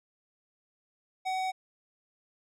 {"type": "tone with tanh clipping", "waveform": "sine", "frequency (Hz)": 752, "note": "F#5", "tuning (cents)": 28, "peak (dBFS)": -31, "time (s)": [1.25, 1.52], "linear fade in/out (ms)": 20, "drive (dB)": 17, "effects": []}